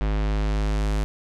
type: tone with low-pass filter sweep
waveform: square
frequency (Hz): 51.91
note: G#1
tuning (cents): 0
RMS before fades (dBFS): -23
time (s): 0.01-1.04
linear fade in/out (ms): 0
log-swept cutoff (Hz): 3100 to 10000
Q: 0.75
effects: none